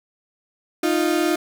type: tone pair together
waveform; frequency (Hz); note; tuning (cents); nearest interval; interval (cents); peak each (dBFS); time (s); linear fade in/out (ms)
35% pulse; 310 / 349.2; D#4 / F4; -6 / 0; major second; 206; -19; 0.83-1.36; 5
effects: none